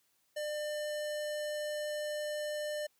square tone with low-pass filter, 599 Hz, D5, 34 cents sharp, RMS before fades -37 dBFS, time 0.36-2.87 s, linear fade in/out 10 ms, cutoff 11000 Hz, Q 0.97, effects white hiss -74 dBFS RMS until 2.99 s + high-pass 60 Hz 12 dB/octave

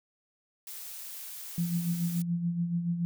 blue noise, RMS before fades -42 dBFS, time 0.67-2.22 s, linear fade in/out 2 ms
sine tone with tremolo, 171.7 Hz, F3, 29 cents flat, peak -25 dBFS, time 1.58-3.05 s, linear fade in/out 0 ms, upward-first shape sine, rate 7 Hz, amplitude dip 55%
effects none

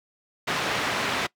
white band-pass noise, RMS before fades -27 dBFS, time 0.47-1.27 s, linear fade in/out 10 ms, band 120 to 2500 Hz, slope 12 dB/octave, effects noise-tail reverb RT60 0.1 s tail -21 dB re dry

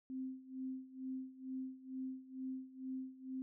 sine tone with tremolo, 261 Hz, C4, 4 cents flat, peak -39 dBFS, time 0.1-3.42 s, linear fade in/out 0 ms, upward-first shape sine, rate 2.2 Hz, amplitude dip 85%, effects none

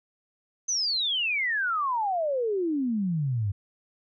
sine exponential sweep, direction down, 6272 to 94.8 Hz, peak -24 dBFS, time 0.68-3.52 s, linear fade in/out 10 ms, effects none

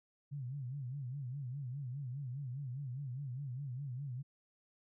sine tone with vibrato, 132.7 Hz, C3, 25 cents sharp, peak -39 dBFS, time 0.31-4.23 s, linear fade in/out 20 ms, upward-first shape sine, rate 4.9 Hz, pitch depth 160 cents each way, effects none

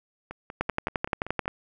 two click trains, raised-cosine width 0.5 ms, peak -10 / -22 dBFS, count 11 / 7, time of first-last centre 0.61-1.48 / 0.31-1.457 s, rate 11.5 / 5.23 Hz, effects none

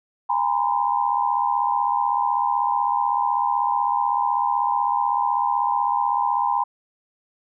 sine tone cluster, 818 / 943 / 1019 Hz, G#5 / A#5 / C6, -26 / +20 / -46 cents, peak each -23 dBFS, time 0.29-6.64 s, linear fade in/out 10 ms, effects none

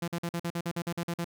sawtooth tone bursts, 170.8 Hz, F3, 38 cents flat, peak -26 dBFS, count 12, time 0.02-1.245 s, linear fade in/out 5 ms, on 59 ms, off 47 ms, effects none

